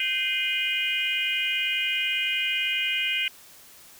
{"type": "tone cluster", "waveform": "sine", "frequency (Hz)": [1550, 2085, 2465, 2883, 3145], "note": ["G6", "C7", "D#7", "F#7", "G7"], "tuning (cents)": [-20, -7, -17, -46, 5], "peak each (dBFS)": [-35, -30, -27, -28, -33], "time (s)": [0, 3.28], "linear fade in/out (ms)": 2, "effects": ["tanh soft clip ceiling -12 dBFS", "white hiss -50 dBFS RMS until 3.99 s"]}